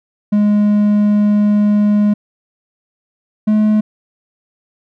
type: tone pair in turn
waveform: triangle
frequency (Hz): 207.8 / 213.4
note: G#3 / G#3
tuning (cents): +1 / +47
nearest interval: unison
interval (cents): 46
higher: second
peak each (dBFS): -7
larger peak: neither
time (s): 0.32-2.14 / 3.47-3.81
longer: first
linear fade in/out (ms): 10
effects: none